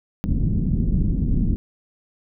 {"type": "low-pass noise", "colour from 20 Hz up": "pink", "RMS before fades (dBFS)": -20, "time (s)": [0.24, 1.56], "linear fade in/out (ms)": 0, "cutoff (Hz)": 240, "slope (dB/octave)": 24, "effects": []}